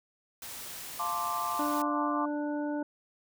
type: noise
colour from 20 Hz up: white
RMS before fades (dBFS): -42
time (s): 0.42-1.82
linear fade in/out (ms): 2
type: chord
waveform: sine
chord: D minor seventh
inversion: first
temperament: equal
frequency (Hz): 698.5 / 880 / 1046.5 / 1174.7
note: F5 / A5 / C6 / D6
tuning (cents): 0 / 0 / 0 / 0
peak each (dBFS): -38 / -37 / -35 / -33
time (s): 0.99-2.26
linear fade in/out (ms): 10
type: harmonic tone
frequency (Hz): 294.9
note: D4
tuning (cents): +7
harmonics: 1 / 2 / 3 / 5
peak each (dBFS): -31 / -37 / -41 / -45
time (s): 1.59-2.83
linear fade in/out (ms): 5
effects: none